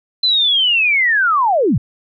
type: linear sweep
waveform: sine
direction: down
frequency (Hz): 4100 to 85.3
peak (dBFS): -11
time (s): 0.23-1.78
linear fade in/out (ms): 5
effects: none